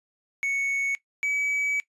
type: tone pair in turn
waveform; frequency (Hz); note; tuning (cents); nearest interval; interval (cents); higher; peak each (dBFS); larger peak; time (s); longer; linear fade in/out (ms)
triangle; 2217 / 2282; C#7 / C#7; 0 / +50; minor second; 50; second; -22; neither; 0.43-0.95 / 1.23-1.8; second; 0
effects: noise-tail reverb RT60 0.1 s tail -18 dB re dry + resampled to 24000 Hz